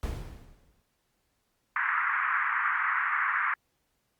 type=noise with exponential decay; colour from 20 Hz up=brown; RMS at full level=-30 dBFS; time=0.03-0.82 s; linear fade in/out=0 ms; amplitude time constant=170 ms
type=band-pass noise; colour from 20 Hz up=pink; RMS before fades=-28 dBFS; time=1.76-3.54 s; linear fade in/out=2 ms; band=1100 to 2000 Hz; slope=48 dB/octave
effects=pink hiss -75 dBFS RMS until 4.19 s + Opus 48 kbps